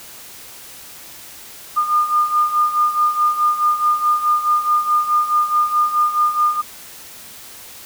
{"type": "beating tone pair", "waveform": "sine", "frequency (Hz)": [1210, 1214.7], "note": ["D#6", "D#6"], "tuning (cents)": [-49, -42], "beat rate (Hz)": 4.7, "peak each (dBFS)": [-20, -15], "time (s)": [1.76, 6.62], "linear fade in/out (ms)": 20, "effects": ["white hiss -38 dBFS RMS until 7.85 s"]}